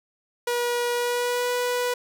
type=tone with pitch glide; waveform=sawtooth; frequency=482.1 to 491.4 Hz; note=B4 to B4; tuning=-42 to -9 cents; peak=-19 dBFS; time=0.47-1.94 s; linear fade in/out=5 ms; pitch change=+33 cents; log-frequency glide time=0.94-1.5 s; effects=none